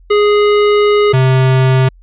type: tone pair in turn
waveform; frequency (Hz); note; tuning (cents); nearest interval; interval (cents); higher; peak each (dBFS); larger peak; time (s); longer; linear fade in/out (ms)
square; 415.3 / 130.81; G#4 / C3; 0 / 0; octave + minor sixth; 2000; first; -8; neither; 0.1-1.13 / 1.13-1.89; first; 10
effects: added 43 Hz sine -39 dBFS peak until 2.02 s + resampled to 8000 Hz